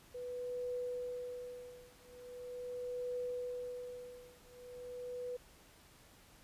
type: tone with tremolo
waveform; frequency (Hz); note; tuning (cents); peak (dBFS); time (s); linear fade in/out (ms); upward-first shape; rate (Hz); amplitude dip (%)
sine; 493.9; B4; 0; -36; 0.14-5.37; 10; triangle; 0.41; 100
effects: pink hiss -62 dBFS RMS until 6.43 s + resampled to 32000 Hz